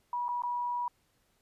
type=tone with dropouts; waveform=sine; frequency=970 Hz; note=B5; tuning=31 cents flat; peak=-30 dBFS; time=0.13-0.88 s; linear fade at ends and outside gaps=2 ms; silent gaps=0.283-0.289 / 0.421-0.435 s; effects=pink hiss -72 dBFS RMS until 1.41 s + resampled to 32000 Hz